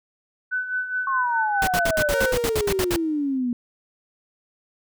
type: tone with tremolo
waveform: sine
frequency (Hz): 1503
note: F#6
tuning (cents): +27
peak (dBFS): -21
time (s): 0.51-2.34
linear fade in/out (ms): 20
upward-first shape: sine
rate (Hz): 4.8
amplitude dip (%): 65
type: exponential sweep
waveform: sine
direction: down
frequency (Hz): 1100 to 237.1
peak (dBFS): -21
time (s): 1.07-3.53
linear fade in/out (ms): 2
type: noise bursts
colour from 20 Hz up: pink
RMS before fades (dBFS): -25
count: 12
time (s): 1.62-2.96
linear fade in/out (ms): 0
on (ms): 53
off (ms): 64
type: tone with exponential decay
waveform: sawtooth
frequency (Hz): 466.2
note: A#4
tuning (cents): 0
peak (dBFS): -21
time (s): 2.13-3.38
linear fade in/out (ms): 1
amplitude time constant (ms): 270
effects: none